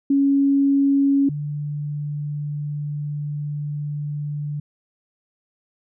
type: tone pair in turn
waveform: sine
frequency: 277.7 / 147.11 Hz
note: C#4 / D3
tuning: +3 / +3 cents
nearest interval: major seventh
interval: 1100 cents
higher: first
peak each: -14 / -24 dBFS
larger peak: first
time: 0.1-1.29 / 1.29-4.6 s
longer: second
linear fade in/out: 5 ms
effects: none